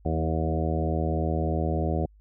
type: harmonic tone with a mistuned harmonic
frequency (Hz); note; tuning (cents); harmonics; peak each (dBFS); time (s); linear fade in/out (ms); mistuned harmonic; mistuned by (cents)
80; D#2; +49; 1 / 2 / 3 / 4 / 5 / 6 / 7 / 8 / 9; -27 / -30 / -35 / -33 / -34 / -37 / -35 / -37 / -35; 0.05-2.06; 5; 3; -23
effects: added 51 Hz sine -52 dBFS peak until 2.2 s